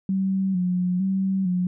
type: tone with vibrato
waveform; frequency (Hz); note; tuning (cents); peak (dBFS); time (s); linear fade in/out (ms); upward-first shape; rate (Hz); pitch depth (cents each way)
sine; 186; F#3; +9; -20; 0.09-1.67; 2; square; 1.1; 53
effects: none